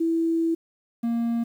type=tone pair in turn; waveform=sine / triangle; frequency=329.6 / 233.1 Hz; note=E4 / A#3; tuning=0 / 0 cents; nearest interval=tritone; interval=600 cents; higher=first; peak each=-20 dBFS; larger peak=neither; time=0-0.55 / 1.03-1.44 s; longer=first; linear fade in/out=10 ms; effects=9-bit